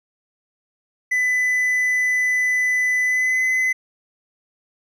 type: tone with pitch glide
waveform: triangle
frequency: 2000 to 2028 Hz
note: B6 to B6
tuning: +21 to +45 cents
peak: -15 dBFS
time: 1.11-3.73 s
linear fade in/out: 10 ms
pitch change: +24 cents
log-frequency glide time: 3.05-3.41 s
effects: none

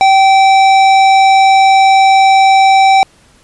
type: tone with hard clipping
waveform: sine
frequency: 774 Hz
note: G5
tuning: 22 cents flat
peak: -6 dBFS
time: 0.01-3.03 s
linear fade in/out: 0 ms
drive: 13 dB
effects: pink hiss -47 dBFS RMS until 3.43 s + resampled to 24000 Hz

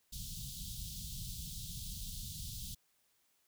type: band-stop noise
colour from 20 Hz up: pink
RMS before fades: -44 dBFS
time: 0.12-2.75 s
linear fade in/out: 10 ms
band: 190 to 3300 Hz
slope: 48 dB/octave
effects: white hiss -75 dBFS RMS until 3.47 s

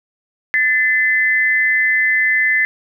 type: tone pair together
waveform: sine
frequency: 1760 / 2039 Hz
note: A6 / C7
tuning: 0 / -45 cents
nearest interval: minor third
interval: 255 cents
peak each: -15 dBFS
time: 0.54-2.65 s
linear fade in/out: 0 ms
effects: none

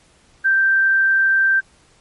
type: tone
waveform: sine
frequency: 1568 Hz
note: G6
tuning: in tune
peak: -12 dBFS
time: 0.44-1.61 s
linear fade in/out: 20 ms
effects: pink hiss -54 dBFS RMS until 2 s + MP3 48 kbps

